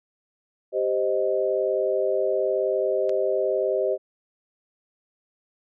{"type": "chord", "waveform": "sine", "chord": "C minor", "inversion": "second", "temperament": "equal", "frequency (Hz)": [392, 523.3, 622.3], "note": ["G4", "C5", "Eb5"], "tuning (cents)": [0, 0, 0], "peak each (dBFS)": -25, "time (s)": [0.72, 3.98], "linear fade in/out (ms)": 50}
{"type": "click", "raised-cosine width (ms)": 0.2, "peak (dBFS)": -23, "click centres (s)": 3.094}
{"effects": []}